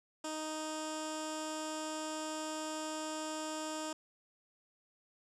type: tone with low-pass filter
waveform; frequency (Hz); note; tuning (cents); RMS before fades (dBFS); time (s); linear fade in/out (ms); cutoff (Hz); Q
15% pulse; 311.1; D#4; 0; -40; 0.24-3.93; 5; 7900; 3.1
effects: none